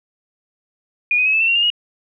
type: tone with pitch steps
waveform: sine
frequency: 2442 / 2501 / 2560 / 2622 / 2685 / 2749 / 2815 / 2882 Hz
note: D#7 / D#7 / D#7 / E7 / E7 / F7 / F7 / F#7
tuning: -33 / +8 / +49 / -10 / +31 / -28 / +13 / -46 cents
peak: -13 dBFS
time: 1.11-1.702 s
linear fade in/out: 2 ms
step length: 74 ms
effects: none